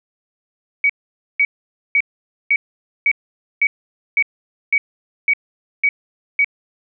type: tone bursts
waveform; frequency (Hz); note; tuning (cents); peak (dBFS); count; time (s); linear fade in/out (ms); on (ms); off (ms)
sine; 2261; C#7; +34; -11; 11; 0.84-6.445; 2; 55; 500
effects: none